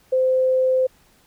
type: tone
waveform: sine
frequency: 517 Hz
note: C5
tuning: 21 cents flat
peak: -15 dBFS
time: 0.12-0.87 s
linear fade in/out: 10 ms
effects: pink hiss -57 dBFS RMS until 1.26 s